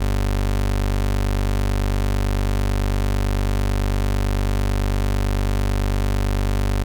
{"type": "tone", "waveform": "30% pulse", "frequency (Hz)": 49, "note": "G1", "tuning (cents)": 0, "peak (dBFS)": -15, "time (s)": [0, 6.84], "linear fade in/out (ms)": 10, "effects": []}